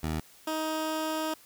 15% pulse tone pair in turn, 78.7 / 314.3 Hz, D#2 / D#4, +20 / +18 cents, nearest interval 2 octaves, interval 2398 cents, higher second, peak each -23 dBFS, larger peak neither, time 0.03-0.2 / 0.47-1.34 s, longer second, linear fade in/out 5 ms, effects white hiss -56 dBFS RMS until 1.45 s

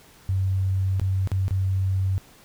sine tone with dropouts, 95.2 Hz, F#2, 50 cents sharp, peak -20 dBFS, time 0.29-2.18 s, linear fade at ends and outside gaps 0 ms, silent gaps 0.997-1.015 / 1.274-1.317 / 1.481-1.508 s, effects pink hiss -52 dBFS RMS until 2.44 s

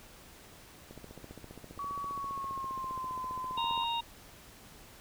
click train, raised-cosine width 2 ms, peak -33 dBFS, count 44, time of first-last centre 0.91-3.777 s, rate 15 Hz
sine tone with pitch glide, 1131 to 1025.2 Hz, C#6 to C6, +34 to -36 cents, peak -35 dBFS, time 1.79-3.84 s, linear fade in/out 2 ms, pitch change -170 cents, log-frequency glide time 2.05-3.13 s
harmonic tone, 932.3 Hz, A#5, in tune, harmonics 1 / 3 / 4, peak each -32 / -39 / -37 dBFS, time 3.57-4.01 s, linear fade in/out 10 ms
effects pink hiss -54 dBFS RMS until 5 s

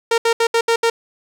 sawtooth tone bursts at uneven times, 460.9 Hz, A#4, 20 cents flat, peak -9 dBFS, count 6, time 0.11-0.18 / 0.25-0.33 / 0.4-0.47 / 0.54-0.61 / 0.68-0.76 / 0.83-0.9 s, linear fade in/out 5 ms, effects low-pass 8000 Hz 12 dB/octave + 7-bit

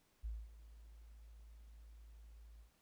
sine tone with ADSR envelope, 55 Hz, A1, in tune, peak -39 dBFS, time 0.23-2.71 s, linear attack 22 ms, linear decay 230 ms, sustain -16 dB, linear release 100 ms, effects pink hiss -75 dBFS RMS until 2.81 s

